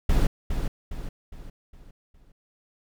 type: noise with echo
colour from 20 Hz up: brown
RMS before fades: -19 dBFS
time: 0.09-0.27 s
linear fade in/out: 5 ms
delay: 410 ms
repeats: 5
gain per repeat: -7 dB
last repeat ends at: 2.32 s
effects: none